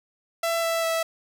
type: tone with pitch steps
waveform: sawtooth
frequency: 668 / 661.9 / 655.8 Hz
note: E5 / E5 / E5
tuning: +23 / +7 / -9 cents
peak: -19 dBFS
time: 0.43-1.03 s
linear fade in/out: 5 ms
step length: 200 ms
effects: none